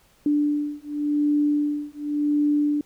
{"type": "beating tone pair", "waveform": "sine", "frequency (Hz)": [293.7, 294.6], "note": ["D4", "D4"], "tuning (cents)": [0, 6], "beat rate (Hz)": 0.9, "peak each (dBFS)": -23, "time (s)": [0.26, 2.81], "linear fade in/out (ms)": 2, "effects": ["pink hiss -59 dBFS RMS until 2.85 s"]}